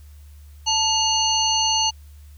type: harmonic tone with a mistuned harmonic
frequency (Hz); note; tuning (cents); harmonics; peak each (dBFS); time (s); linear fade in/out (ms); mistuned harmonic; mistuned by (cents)
877; A5; -6; 1 / 3 / 5 / 7; -23 / -23 / -23 / -23; 0.66-1.91; 20; 3; +140
effects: added 73 Hz sine -41 dBFS peak until 2.37 s + white hiss -58 dBFS RMS until 2.37 s